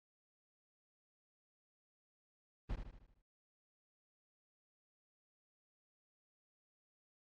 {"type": "noise with echo", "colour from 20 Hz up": "brown", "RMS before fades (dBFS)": -39, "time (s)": [2.69, 2.76], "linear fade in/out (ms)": 10, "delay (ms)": 77, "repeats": 6, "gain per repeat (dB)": -6, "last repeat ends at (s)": 3.222, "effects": ["low-pass 4000 Hz 12 dB/octave", "MP3 64 kbps"]}